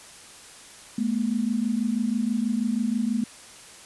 sine tone pair together, 214.2 / 240.4 Hz, A3 / B3, -46 / -46 cents, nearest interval major second, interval 200 cents, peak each -25 dBFS, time 0.98-3.24 s, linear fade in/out 5 ms, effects white hiss -46 dBFS RMS until 3.85 s + resampled to 24000 Hz

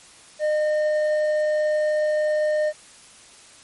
sine tone with hard clipping, 609 Hz, D#5, 37 cents flat, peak -20 dBFS, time 0.39-2.73 s, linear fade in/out 50 ms, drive 5 dB, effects white hiss -48 dBFS RMS until 3.63 s + MP3 48 kbps

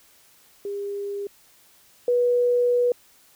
sine tone pair in turn, 403.2 / 487.6 Hz, G4 / B4, +49 / -22 cents, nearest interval minor third, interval 329 cents, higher second, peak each -27 / -17 dBFS, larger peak second, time 0.65-1.27 / 2.08-2.92 s, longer second, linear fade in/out 2 ms, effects white hiss -56 dBFS RMS until 3.35 s

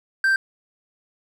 triangle tone, 1568 Hz, G6, in tune, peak -14 dBFS, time 0.24-0.36 s, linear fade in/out 2 ms, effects none

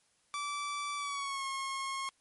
sawtooth tone with pitch glide, 1160 to 1082.3 Hz, D6 to C#6, -22 to -42 cents, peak -31 dBFS, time 0.34-2.09 s, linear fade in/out 0 ms, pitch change -120 cents, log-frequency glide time 0.97-1.45 s, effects white hiss -71 dBFS RMS until 2.2 s + MP3 48 kbps

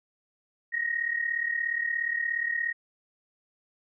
sine tone pair together, 1864.7 / 1901.7 Hz, A#6 / A#6, 0 / +34 cents, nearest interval unison, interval 34 cents, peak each -28 / -31 dBFS, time 0.72-2.73 s, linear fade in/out 20 ms, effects none

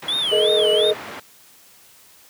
white band-pass noise, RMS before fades -35 dBFS, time 0.02-1.2 s, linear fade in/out 5 ms, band 130 to 1800 Hz, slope 12 dB/octave
triangle tone with vibrato, 3288 Hz, G#7, 18 cents flat, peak -18 dBFS, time 0.08-0.91 s, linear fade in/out 5 ms, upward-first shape sine, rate 2.8 Hz, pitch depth 200 cents each way
sine chord, Ab suspended second, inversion none, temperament equal with one note detuned, 425 / 466.2 / 622.3 Hz, Ab4 / Bb4 / Eb5, +40 / 0 / 0 cents, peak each -18 / -23 / -20 dBFS, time 0.31-0.94 s, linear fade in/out 20 ms
effects white hiss -50 dBFS RMS until 2.29 s + high-pass 60 Hz 12 dB/octave

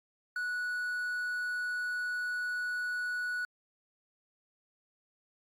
triangle tone with quantisation, 1471 Hz, F#6, 11 cents flat, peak -30 dBFS, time 0.36-3.45 s, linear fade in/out 2 ms, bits 10, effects AAC 64 kbps

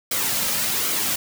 white noise with flanger, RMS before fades -23 dBFS, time 0.11-1.16 s, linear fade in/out 5 ms, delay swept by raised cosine 1.1 to 2.8 ms, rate 1.3 Hz, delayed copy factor -0.5, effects none

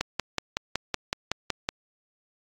click train, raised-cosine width 0.2 ms, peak -8 dBFS, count 10, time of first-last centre 0.01-1.689 s, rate 5.36 Hz, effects AAC 64 kbps

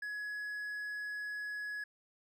triangle tone, 1683 Hz, G#6, 23 cents sharp, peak -36 dBFS, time 0.02-1.84 s, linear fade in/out 5 ms, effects none

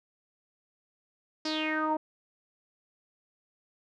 sawtooth tone with low-pass filter sweep, 311.1 Hz, D#4, in tune, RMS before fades -30 dBFS, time 1.45-1.97 s, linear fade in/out 5 ms, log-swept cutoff 5200 to 770 Hz, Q 6.9, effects none

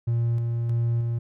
triangle tone with tremolo, 117.3 Hz, A#2, 11 cents sharp, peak -18 dBFS, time 0.07-1.19 s, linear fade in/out 10 ms, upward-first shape square, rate 1.6 Hz, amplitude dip 30%, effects tanh soft clip ceiling -14 dBFS

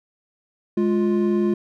triangle tone pair together, 208.6 / 350.8 Hz, G#3 / F4, +8 / +8 cents, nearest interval major sixth, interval 900 cents, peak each -18 dBFS, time 0.77-1.54 s, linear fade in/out 5 ms, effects none

